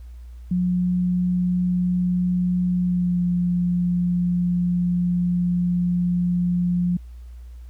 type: tone with pitch glide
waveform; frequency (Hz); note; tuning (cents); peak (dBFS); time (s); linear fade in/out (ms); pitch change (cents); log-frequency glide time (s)
sine; 179.7 to 176.82; F3 to F3; +50 to +22; -18; 0.51-6.97; 5; -28; 2.79-3.2
effects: added 60 Hz sine -36 dBFS peak until 7.69 s + pink hiss -62 dBFS RMS until 7.69 s